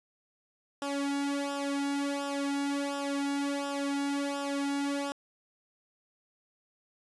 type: tone with flanger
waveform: sawtooth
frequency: 281.6 Hz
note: C#4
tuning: 27 cents sharp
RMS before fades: -32 dBFS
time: 0.82-5.12 s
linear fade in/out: 0 ms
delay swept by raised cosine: 0.46 to 1.96 ms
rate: 1.4 Hz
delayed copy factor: -0.9
effects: resampled to 24000 Hz